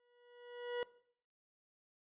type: tone with exponential growth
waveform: 40% pulse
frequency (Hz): 484.7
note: B4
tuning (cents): -32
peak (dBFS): -34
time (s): 0-0.83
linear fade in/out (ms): 1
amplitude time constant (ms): 180
effects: noise-tail reverb RT60 0.6 s tail -19 dB re dry + resampled to 8000 Hz